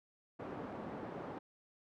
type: band-pass noise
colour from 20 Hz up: pink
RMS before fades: -45 dBFS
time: 0.39-1.39 s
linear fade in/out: 10 ms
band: 200 to 920 Hz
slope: 12 dB/octave
effects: none